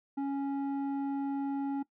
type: tone with low-pass filter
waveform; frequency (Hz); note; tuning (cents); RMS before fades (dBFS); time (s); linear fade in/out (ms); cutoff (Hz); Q
square; 277.2; C#4; 0; -33; 0.17-1.83; 10; 730; 1.3
effects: noise-tail reverb RT60 0.1 s tail -19 dB re dry